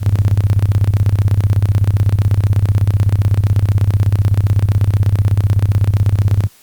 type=tone with tremolo; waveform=sine; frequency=100.4 Hz; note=G2; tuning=42 cents sharp; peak=-7 dBFS; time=0-6.49 s; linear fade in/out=50 ms; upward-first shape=square; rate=16 Hz; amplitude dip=75%; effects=white hiss -47 dBFS RMS until 6.62 s + Opus 48 kbps

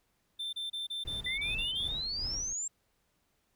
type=tone bursts; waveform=triangle; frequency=3560 Hz; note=A7; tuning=20 cents sharp; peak=-33 dBFS; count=9; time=0.39-1.89 s; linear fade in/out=10 ms; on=140 ms; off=30 ms
type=noise with tremolo; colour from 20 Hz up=brown; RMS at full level=-41 dBFS; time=1.05-2.53 s; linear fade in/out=2 ms; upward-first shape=sine; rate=2.6 Hz; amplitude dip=65%
type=exponential sweep; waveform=sine; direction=up; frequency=1975.5 to 7560 Hz; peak=-33 dBFS; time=1.26-2.68 s; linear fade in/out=5 ms
effects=pink hiss -75 dBFS RMS until 3.55 s

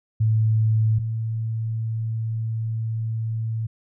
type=tone pair in turn; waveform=sine; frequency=110 / 112.12 Hz; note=A2 / A2; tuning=0 / +33 cents; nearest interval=unison; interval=33 cents; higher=second; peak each=-16 / -23 dBFS; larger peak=first; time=0.2-0.99 / 0.99-3.67 s; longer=second; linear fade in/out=10 ms; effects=none

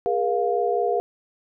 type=tone cluster; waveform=sine; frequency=410.7 / 475.4 / 702 Hz; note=G#4 / A#4 / F5; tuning=-19 / +34 / +9 cents; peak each=-24 dBFS; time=0.06-1 s; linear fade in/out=0 ms; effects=none

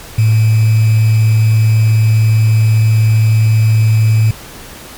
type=tone with sample-and-hold; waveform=sine; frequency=110 Hz; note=A2; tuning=in tune; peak=-6 dBFS; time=0.18-4.31 s; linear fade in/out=5 ms; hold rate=2450 Hz; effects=pink hiss -32 dBFS RMS until 4.97 s + MP3 96 kbps

